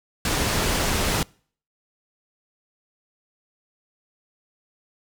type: low-pass noise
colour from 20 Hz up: pink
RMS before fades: -23 dBFS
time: 0.25-1.23 s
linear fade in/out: 2 ms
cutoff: 11000 Hz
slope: 12 dB/octave
effects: noise-tail reverb RT60 0.5 s tail -26 dB re dry